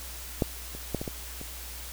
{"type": "clicks", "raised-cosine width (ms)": 2, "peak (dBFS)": [-10, -27, -14, -19, -19, -26], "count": 6, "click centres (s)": [0.422, 0.75, 0.947, 1.015, 1.078, 1.414], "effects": ["added 60 Hz sine -42 dBFS peak until 1.92 s", "white hiss -42 dBFS RMS until 1.92 s"]}